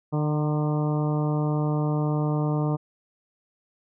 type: harmonic tone with a mistuned harmonic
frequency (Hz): 150.3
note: D3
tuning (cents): +40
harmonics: 1 / 2 / 3 / 4 / 5 / 6 / 7 / 8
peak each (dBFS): -23 / -29 / -33 / -35 / -37 / -39 / -40 / -41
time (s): 0.12-2.77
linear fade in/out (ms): 20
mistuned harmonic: 6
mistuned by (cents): +41
effects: none